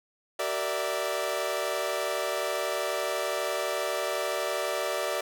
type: chord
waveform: sawtooth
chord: E half-diminished seventh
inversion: first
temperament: equal with one note detuned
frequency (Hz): 383.9 / 466.2 / 587.3 / 659.3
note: G4 / Bb4 / D5 / E5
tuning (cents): -36 / 0 / 0 / 0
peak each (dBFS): -32 / -32 / -27 / -30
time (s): 0.39-5.21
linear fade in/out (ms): 5
effects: none